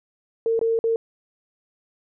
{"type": "tone with dropouts", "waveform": "sine", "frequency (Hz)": 455.1, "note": "A#4", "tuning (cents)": -42, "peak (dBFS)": -18, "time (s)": [0.46, 0.96], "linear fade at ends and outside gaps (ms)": 1, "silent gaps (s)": [[0.592, 0.613], [0.79, 0.84]], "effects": []}